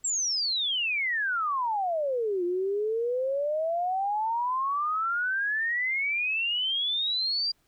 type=exponential two-way sweep; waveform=sine; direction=down then up; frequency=7700 to 346.1 to 4805 Hz; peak=-25 dBFS; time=0.04-7.52 s; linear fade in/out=10 ms; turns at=2.44 s; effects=pink hiss -69 dBFS RMS until 7.67 s